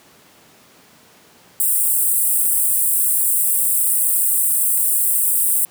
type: high-pass noise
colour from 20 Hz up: pink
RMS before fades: -17 dBFS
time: 1.6-5.65 s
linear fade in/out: 0 ms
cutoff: 8100 Hz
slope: 96 dB/octave
effects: pink hiss -49 dBFS RMS until 5.7 s + high-pass 150 Hz 12 dB/octave